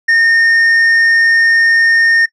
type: tone with tanh clipping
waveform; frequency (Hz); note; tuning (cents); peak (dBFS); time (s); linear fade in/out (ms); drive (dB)
sine; 1831; A#6; -32; -8; 0.08-2.26; 10; 4
effects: noise-tail reverb RT60 0.1 s tail -19 dB re dry